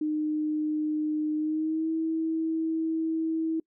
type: tone with pitch glide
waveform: sine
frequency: 305.7 to 322.4 Hz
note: D#4 to E4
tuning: -30 to -38 cents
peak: -25 dBFS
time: 0.01-3.6 s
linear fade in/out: 5 ms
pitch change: +92 cents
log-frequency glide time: 1.36-1.91 s
effects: noise-tail reverb RT60 0.1 s tail -25 dB re dry